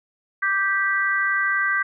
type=chord; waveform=sine; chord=G major; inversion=second; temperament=just; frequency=1176 / 1568 / 1960 Hz; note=D6 / G6 / B6; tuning=+2 / 0 / -14 cents; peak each=-26 / -21 / -24 dBFS; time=0.42-1.83 s; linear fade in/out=10 ms; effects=none